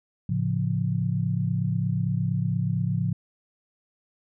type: chord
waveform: sine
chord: A augmented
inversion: none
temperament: equal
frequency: 110 / 138.59 / 174.61 Hz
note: A2 / C#3 / E#3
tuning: 0 / 0 / 0 cents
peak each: -27 dBFS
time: 0.29-3.13 s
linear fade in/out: 5 ms
effects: none